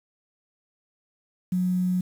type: tone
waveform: sine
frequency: 181.9 Hz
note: F#3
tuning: 29 cents flat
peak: -21 dBFS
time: 1.52-2.01 s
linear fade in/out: 5 ms
effects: 8-bit